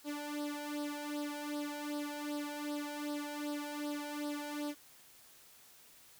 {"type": "tone with flanger", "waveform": "sawtooth", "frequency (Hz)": 293.8, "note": "D4", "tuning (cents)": 1, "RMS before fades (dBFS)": -40, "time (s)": [0.04, 4.75], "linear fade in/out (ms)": 50, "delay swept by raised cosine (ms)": [0.21, 1.31], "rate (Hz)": 2.6, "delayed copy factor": 0.85, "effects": ["white hiss -60 dBFS RMS until 6.19 s"]}